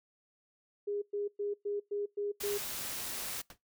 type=tone bursts; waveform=sine; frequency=409 Hz; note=G#4; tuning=26 cents flat; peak=-32 dBFS; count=7; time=0.87-2.58 s; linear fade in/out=10 ms; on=150 ms; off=110 ms
type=noise; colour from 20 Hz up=white; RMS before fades=-39 dBFS; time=2.4-3.42 s; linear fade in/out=10 ms
type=noise with exponential decay; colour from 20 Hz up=pink; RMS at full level=-43 dBFS; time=3.5-3.58 s; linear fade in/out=2 ms; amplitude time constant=17 ms
effects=noise-tail reverb RT60 0.2 s tail -24 dB re dry